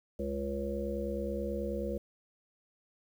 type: harmonic tone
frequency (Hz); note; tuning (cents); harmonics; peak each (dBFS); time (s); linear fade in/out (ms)
69.3; C#2; 0; 1 / 3 / 5 / 7 / 8; -39 / -38 / -40 / -38 / -39; 0.19-1.98; 5
effects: 10-bit